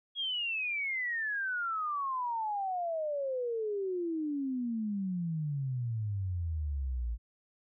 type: exponential sweep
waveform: sine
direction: down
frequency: 3322 to 55 Hz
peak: -31 dBFS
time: 0.15-7.18 s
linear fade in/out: 50 ms
effects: none